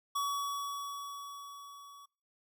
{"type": "tone with level ramp", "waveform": "square", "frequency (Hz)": 1131, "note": "C#6", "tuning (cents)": 34, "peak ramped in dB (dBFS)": [-31, -52], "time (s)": [0.15, 2.06], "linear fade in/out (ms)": 10, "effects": ["noise-tail reverb RT60 0.4 s tail -24 dB re dry"]}